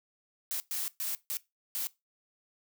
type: noise bursts at uneven times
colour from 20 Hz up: blue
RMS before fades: -34 dBFS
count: 5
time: 0.51-0.6 / 0.71-0.88 / 1-1.15 / 1.3-1.37 / 1.75-1.87 s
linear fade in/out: 0 ms
effects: noise-tail reverb RT60 0.2 s tail -19 dB re dry